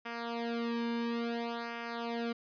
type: tone with flanger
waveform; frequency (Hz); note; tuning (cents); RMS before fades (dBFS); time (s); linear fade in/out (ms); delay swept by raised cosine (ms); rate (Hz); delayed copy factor
sawtooth; 233.9; A#3; +6; -36; 0.05-2.33; 10; 0.24 to 1.54; 0.58; -0.9
effects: resampled to 11025 Hz